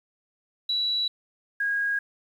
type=tone pair in turn; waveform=sine; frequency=3926 / 1637.9 Hz; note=B7 / G#6; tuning=-11 / -24 cents; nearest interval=octave + minor third; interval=1513 cents; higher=first; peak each=-23 dBFS; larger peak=neither; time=0.69-1.08 / 1.6-1.99 s; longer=neither; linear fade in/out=5 ms; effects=9-bit